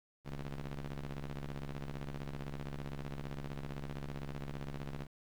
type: ring-modulated tone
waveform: sawtooth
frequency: 68.5 Hz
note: C#2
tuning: 20 cents flat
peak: -33 dBFS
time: 0.24-5.08 s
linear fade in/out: 50 ms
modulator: 76.2 Hz
effects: low-pass 4000 Hz 12 dB/octave + 10-bit